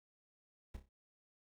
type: noise with echo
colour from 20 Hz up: brown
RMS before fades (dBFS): -45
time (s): 0.74-0.77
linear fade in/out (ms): 5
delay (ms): 30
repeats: 4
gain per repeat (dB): -8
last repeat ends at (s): 0.89
effects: none